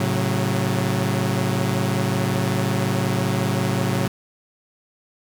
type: chord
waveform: sawtooth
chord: F# minor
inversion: first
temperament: equal with one note detuned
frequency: 110 / 135.43 / 185 Hz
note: A2 / C#3 / F#3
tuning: 0 / -40 / 0 cents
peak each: -20 dBFS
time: 0-4.08 s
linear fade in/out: 5 ms
effects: none